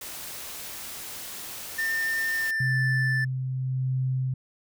white noise, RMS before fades -38 dBFS, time 0.01-2.51 s, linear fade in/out 5 ms
triangle tone with pitch glide, 1803 to 1760.8 Hz, A6 to A6, +42 to +1 cents, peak -23 dBFS, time 1.78-3.25 s, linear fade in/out 10 ms, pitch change -41 cents, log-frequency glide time 2.34-2.77 s
sine tone with tremolo, 130 Hz, C3, 11 cents flat, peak -23 dBFS, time 2.6-4.34 s, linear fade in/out 5 ms, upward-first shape sine, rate 0.88 Hz, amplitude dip 35%
effects none

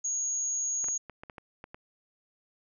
sine tone, 6645 Hz, G#8, in tune, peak -28 dBFS, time 0.04-0.98 s, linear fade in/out 10 ms
clicks, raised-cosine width 0.5 ms, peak -28 dBFS, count 8, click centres 0.843 / 0.885 / 1.097 / 1.235 / 1.298 / 1.382 / 1.641 / 1.745 s
effects none

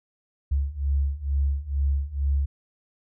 sine beating tone pair, 68.6 / 70.8 Hz, C#2 / C#2, -17 / +37 cents, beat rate 2.2 Hz, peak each -26 / -24 dBFS, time 0.51-2.46 s, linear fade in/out 10 ms, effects none

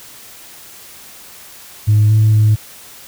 sine tone with pitch steps, 105.9 / 108.4 / 107.3 Hz, G#2 / A2 / A2, +34 / -25 / -43 cents, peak -6 dBFS, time 1.87-2.56 s, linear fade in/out 20 ms, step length 230 ms, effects tanh soft clip ceiling -5 dBFS + white hiss -38 dBFS RMS until 3.07 s

